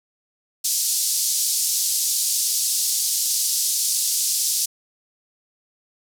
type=band-pass noise; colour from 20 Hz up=pink; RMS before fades=-22 dBFS; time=0.64-4.66 s; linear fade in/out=10 ms; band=4900 to 13000 Hz; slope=24 dB/octave; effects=none